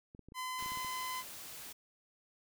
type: clicks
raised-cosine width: 3 ms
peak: -39 dBFS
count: 9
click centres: 0.149 / 0.193 / 0.286 / 0.321 / 0.625 / 0.661 / 0.72 / 0.773 / 0.847 s
type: tone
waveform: sawtooth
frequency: 1020 Hz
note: C6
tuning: 44 cents flat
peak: -34 dBFS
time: 0.34-1.24 s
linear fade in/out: 50 ms
type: noise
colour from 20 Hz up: white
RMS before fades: -48 dBFS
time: 0.58-1.73 s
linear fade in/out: 10 ms
effects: none